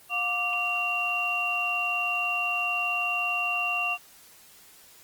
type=tone cluster; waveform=sine; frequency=714 / 1174 / 2759 Hz; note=F5 / D6 / F7; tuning=+38 / -1 / -22 cents; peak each=-33 / -33 / -26 dBFS; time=0.09-3.98 s; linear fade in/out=50 ms; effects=white hiss -53 dBFS RMS until 5.03 s + Opus 24 kbps